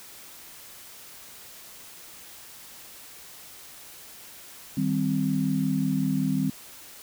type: chord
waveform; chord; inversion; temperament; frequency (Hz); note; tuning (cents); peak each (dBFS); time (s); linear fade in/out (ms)
sine; C minor; first; equal; 155.56 / 196 / 261.6; Eb3 / G3 / C4; 0 / 0 / 0; -28 / -27 / -26; 4.77-6.5; 5
effects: white hiss -46 dBFS RMS until 7.02 s